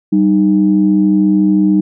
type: tone pair together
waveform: sine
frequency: 193.8 / 307.6 Hz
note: G3 / D#4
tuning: -20 / -20 cents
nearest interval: minor sixth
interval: 800 cents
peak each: -10 dBFS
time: 0.12-1.81 s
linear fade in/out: 10 ms
effects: tanh soft clip ceiling 0 dBFS